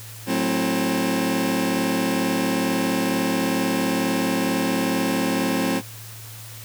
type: chord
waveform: sawtooth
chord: F# half-diminished seventh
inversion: none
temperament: just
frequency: 185 / 222 / 266.4 / 333 Hz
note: F#3 / A3 / C4 / E4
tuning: 0 / +16 / +31 / +18 cents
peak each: -23 / -23 / -19 / -24 dBFS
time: 0.26-5.82 s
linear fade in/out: 50 ms
effects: added 111 Hz sine -39 dBFS peak until 6.64 s + white hiss -41 dBFS RMS until 6.64 s